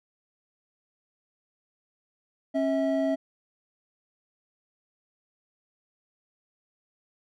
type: tone pair together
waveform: triangle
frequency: 272 / 646.9 Hz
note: C#4 / E5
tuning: -33 / -33 cents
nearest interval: octave + minor third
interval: 1500 cents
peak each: -24 dBFS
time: 2.54-3.16 s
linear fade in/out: 20 ms
effects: none